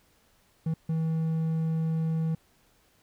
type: tone bursts at uneven times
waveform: triangle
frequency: 161.2 Hz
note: E3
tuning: 38 cents flat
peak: -23 dBFS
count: 2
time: 0.66-0.74 / 0.89-2.35 s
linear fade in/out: 5 ms
effects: pink hiss -65 dBFS RMS until 3.02 s